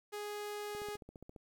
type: tone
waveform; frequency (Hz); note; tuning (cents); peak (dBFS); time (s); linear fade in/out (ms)
sawtooth; 415.3; G#4; 0; -36; 0.12-0.97; 20
type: click train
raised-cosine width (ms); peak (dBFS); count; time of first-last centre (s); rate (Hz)
2; -37; 10; 0.75-1.362; 14.7
effects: 11-bit